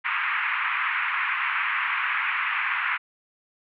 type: band-pass noise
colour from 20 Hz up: white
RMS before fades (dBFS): -26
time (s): 0.04-2.98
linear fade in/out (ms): 20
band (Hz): 1000 to 2500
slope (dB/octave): 48
effects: none